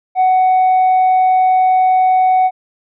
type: tone with tanh clipping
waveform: sine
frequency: 745 Hz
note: F#5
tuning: 12 cents sharp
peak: -9 dBFS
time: 0.15-2.51 s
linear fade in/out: 50 ms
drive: 1 dB
effects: none